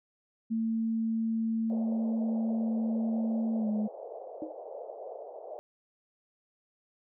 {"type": "tone with pitch glide", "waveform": "sine", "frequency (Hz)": [224.8, 213], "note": ["A3", "G#3"], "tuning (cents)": [37, 44], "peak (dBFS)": -27, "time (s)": [0.5, 3.88], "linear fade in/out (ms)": 20, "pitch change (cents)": -93, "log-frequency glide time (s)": [3.57, 3.68]}
{"type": "band-pass noise", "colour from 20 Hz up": "white", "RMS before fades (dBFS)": -43, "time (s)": [1.7, 5.59], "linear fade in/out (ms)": 0, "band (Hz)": [450, 700], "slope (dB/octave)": 48}
{"type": "tone with exponential decay", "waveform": "sine", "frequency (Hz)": 314.3, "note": "D#4", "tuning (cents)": 18, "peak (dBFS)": -31, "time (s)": [4.42, 4.58], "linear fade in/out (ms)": 2, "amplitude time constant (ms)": 33}
{"effects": []}